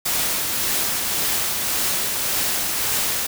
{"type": "noise with tremolo", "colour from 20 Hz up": "white", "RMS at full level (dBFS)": -21, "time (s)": [0.05, 3.27], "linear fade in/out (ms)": 10, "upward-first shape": "triangle", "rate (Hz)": 1.8, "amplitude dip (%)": 30, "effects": []}